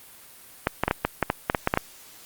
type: clicks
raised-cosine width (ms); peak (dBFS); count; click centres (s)
0.5; -5; 12; 0.671 / 0.836 / 0.88 / 0.911 / 1.05 / 1.227 / 1.301 / 1.499 / 1.548 / 1.674 / 1.739 / 1.774
effects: white hiss -48 dBFS RMS until 2.25 s + Opus 32 kbps